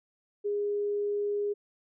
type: tone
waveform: sine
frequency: 410.5 Hz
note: G#4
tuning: 20 cents flat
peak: -27 dBFS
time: 0.44-1.54 s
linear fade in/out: 20 ms
effects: none